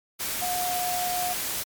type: tone in noise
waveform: sine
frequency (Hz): 720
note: F#5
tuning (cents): -47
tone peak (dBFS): -27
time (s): 0.41-1.34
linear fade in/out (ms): 20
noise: white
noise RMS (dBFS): -30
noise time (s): 0.19-1.64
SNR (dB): 0
effects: MP3 96 kbps